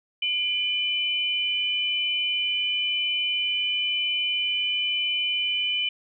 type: tone pair together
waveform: sine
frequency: 2390 / 3011 Hz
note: D7 / F#7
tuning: +30 / +30 cents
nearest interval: major third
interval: 400 cents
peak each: -28 / -24 dBFS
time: 0.22-5.89 s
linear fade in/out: 5 ms
effects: none